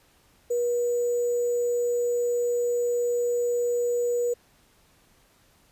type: tone with sample-and-hold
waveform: sine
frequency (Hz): 481.6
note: B4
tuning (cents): -44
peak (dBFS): -22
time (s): 0.5-4.34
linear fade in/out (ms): 10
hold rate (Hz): 7350
effects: pink hiss -61 dBFS RMS until 5.71 s + resampled to 32000 Hz